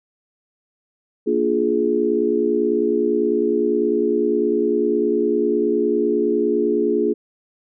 sine chord, Bb dominant seventh, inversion none, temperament just, 233.1 / 291.4 / 349.6 / 419.5 Hz, Bb3 / D4 / F4 / Ab4, 0 / -13 / +2 / +17 cents, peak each -24 / -24 / -21 / -19 dBFS, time 1.26-7.14 s, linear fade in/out 20 ms, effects none

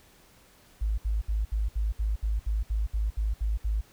sine tone bursts, 53.2 Hz, G#1, 42 cents sharp, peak -24 dBFS, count 13, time 0.81-3.812 s, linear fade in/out 10 ms, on 170 ms, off 66 ms, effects pink hiss -58 dBFS RMS until 3.92 s

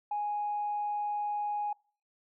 sine tone, 830 Hz, G#5, 1 cent flat, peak -29 dBFS, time 0.11-1.73 s, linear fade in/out 5 ms, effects noise-tail reverb RT60 0.4 s tail -25 dB re dry + tanh soft clip ceiling -25 dBFS

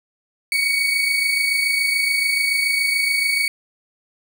35% pulse tone pair together, 2217 / 2244 Hz, C#7 / C#7, 0 / +21 cents, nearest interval unison, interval 21 cents, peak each -23 / -16 dBFS, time 0.52-3.48 s, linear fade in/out 2 ms, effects none

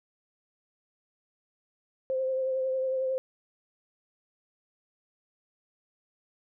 sine tone with vibrato, 523.3 Hz, C5, in tune, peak -26 dBFS, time 2.1-3.18 s, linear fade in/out 0 ms, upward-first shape triangle, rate 11 Hz, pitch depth 26 cents each way, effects none

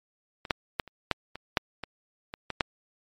clicks, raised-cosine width 0.3 ms, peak -24 / -6 / -10 / -29 / -7 / -22 / -6 / -18 / -20 / -16 / -6 dBFS, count 11, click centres 0.452 / 0.508 / 0.798 / 0.877 / 1.113 / 1.356 / 1.572 / 1.837 / 2.339 / 2.503 / 2.608 s, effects MP3 64 kbps

